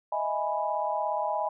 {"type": "chord", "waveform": "sine", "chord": "E major seventh", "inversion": "third", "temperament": "equal", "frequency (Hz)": [622.3, 659.3, 830.6, 987.8], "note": ["D#5", "E5", "G#5", "B5"], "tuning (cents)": [0, 0, 0, 0], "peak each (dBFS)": [-32, -35, -30, -32], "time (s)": [0.12, 1.49], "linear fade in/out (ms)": 5, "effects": []}